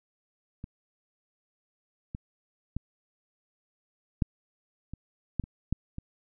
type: clicks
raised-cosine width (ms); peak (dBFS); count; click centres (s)
5; -26 / -23 / -19 / -11 / -26 / -15 / -28 / -14 / -24; 9; 0.641 / 2.149 / 2.766 / 4.222 / 4.936 / 5.397 / 5.439 / 5.726 / 5.984
effects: none